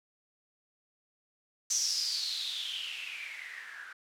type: noise with low-pass filter sweep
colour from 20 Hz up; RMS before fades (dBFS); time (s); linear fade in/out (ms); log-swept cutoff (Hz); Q
violet; -36; 1.7-3.93; 5; 6100 to 1500; 8.7
effects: none